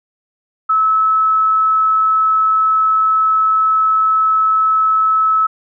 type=tone; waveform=sine; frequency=1299 Hz; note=E6; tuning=26 cents flat; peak=-10 dBFS; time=0.69-5.47 s; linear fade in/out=10 ms; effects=none